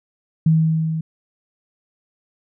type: tone with level ramp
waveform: sine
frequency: 160 Hz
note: D#3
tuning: 49 cents sharp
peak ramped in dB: -10 to -21 dBFS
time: 0.46-1.01 s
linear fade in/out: 5 ms
effects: none